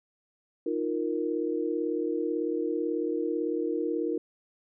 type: chord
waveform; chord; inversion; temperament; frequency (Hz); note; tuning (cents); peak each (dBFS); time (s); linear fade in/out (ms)
sine; Eb suspended second; none; equal; 311.1 / 349.2 / 466.2; Eb4 / F4 / Bb4; 0 / 0 / 0; -31; 0.66-4.18; 5
effects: none